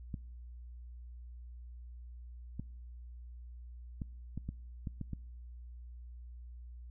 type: clicks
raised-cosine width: 5 ms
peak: -26 dBFS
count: 8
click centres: 0.142 / 2.596 / 4.018 / 4.376 / 4.49 / 4.872 / 5.013 / 5.133 s
effects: noise-tail reverb RT60 1.0 s tail -25 dB re dry + added 60 Hz sine -46 dBFS peak until 6.9 s